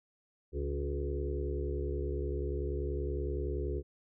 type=harmonic tone with a mistuned harmonic; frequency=70.5 Hz; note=C#2; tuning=30 cents sharp; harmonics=1 / 2 / 4 / 5 / 6 / 7; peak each=-34 / -43 / -45 / -39 / -40 / -46 dBFS; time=0.52-3.83 s; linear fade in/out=50 ms; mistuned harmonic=5; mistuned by=+49 cents; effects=none